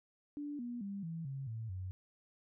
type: tone with pitch steps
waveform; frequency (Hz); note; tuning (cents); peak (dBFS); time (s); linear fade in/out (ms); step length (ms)
sine; 291.4 / 240.8 / 199.03 / 164.49 / 135.94 / 112.35 / 92.85; D4 / B3 / G3 / E3 / C#3 / A2 / F#2; -13 / -44 / +27 / -3 / -33 / +37 / +7; -39; 0.37-1.91; 0; 220
effects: none